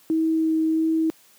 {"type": "tone with vibrato", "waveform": "sine", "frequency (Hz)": 320, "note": "D#4", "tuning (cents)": 49, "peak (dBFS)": -18, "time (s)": [0.1, 1.1], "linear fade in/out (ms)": 0, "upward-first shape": "sine", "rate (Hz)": 1.5, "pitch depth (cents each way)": 9, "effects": ["white hiss -55 dBFS RMS until 1.38 s", "high-pass 150 Hz 12 dB/octave"]}